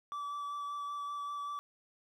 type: tone with vibrato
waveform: triangle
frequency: 1155 Hz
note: D6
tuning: 29 cents flat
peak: -35 dBFS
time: 0.12-1.59 s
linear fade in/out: 0 ms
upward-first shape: sine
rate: 5.2 Hz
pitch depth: 11 cents each way
effects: none